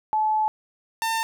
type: tone pair in turn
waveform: sine / sawtooth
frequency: 863 / 901.2 Hz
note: A5 / A5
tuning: -34 / +41 cents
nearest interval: minor second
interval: 75 cents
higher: second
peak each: -19 dBFS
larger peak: neither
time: 0.13-0.48 / 1.02-1.23 s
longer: first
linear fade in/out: 0 ms
effects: none